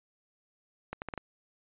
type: accelerating click train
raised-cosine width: 0.5 ms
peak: -21 dBFS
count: 5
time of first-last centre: 0.93-1.177 s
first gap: 89 ms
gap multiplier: 0.76
effects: resampled to 8000 Hz